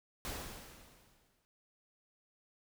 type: noise with exponential decay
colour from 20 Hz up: pink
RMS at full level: -39 dBFS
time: 0.25-1.45 s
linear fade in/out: 0 ms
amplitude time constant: 260 ms
effects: none